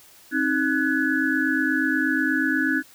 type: tone cluster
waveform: sine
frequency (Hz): 265.1 / 313.4 / 1486 / 1697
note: C4 / D#4 / F#6 / G#6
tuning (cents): +23 / +13 / +7 / +37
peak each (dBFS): -25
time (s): 0.31-2.83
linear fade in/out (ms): 50
effects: white hiss -51 dBFS RMS until 2.94 s